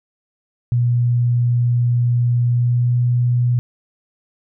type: tone with pitch glide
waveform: sine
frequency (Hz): 120.9 to 122.16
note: B2 to B2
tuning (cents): -36 to -18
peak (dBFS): -13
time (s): 0.72-3.59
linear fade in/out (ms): 0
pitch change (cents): +18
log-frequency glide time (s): 2.47-2.97
effects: none